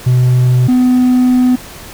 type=tone pair in turn; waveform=triangle; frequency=125.6 / 251.2 Hz; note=B2 / B3; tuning=+30 / +30 cents; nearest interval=octave; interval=1200 cents; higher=second; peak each=-4 dBFS; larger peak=neither; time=0.06-0.68 / 0.68-1.56 s; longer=second; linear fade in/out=10 ms; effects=tanh soft clip ceiling 0 dBFS + pink hiss -32 dBFS RMS until 1.93 s